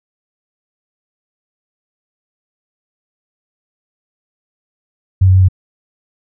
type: tone with pitch steps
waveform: sine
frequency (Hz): 94.5 / 93.3 / 94.1 / 92.8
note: F#2 / F#2 / F#2 / F#2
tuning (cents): +37 / +15 / +30 / +6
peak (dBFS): -5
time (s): 5.21-5.486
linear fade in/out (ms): 10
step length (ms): 69
effects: none